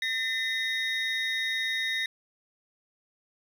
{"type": "tone cluster", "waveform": "triangle", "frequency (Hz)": [1808, 2030, 3743], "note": ["A6", "B6", "A#7"], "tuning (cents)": [47, 47, 6], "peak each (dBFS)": -30, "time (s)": [0.02, 2.06], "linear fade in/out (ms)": 2, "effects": []}